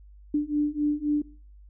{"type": "beating tone pair", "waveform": "sine", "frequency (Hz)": [293.7, 297.5], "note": ["D4", "D4"], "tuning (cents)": [0, 22], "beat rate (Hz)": 3.8, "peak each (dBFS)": [-26, -25], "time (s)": [0.34, 1.22], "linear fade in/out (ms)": 5, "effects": ["noise-tail reverb RT60 0.4 s tail -20 dB re dry", "added 50 Hz sine -47 dBFS peak until 1.69 s"]}